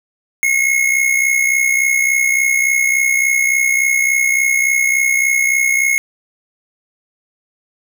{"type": "tone with amplitude modulation", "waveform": "square", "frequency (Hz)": 2169, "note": "C#7", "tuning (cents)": -38, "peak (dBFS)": -10, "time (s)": [0.43, 5.98], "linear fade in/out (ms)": 0, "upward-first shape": "sine", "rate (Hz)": 63.5, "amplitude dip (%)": 60, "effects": []}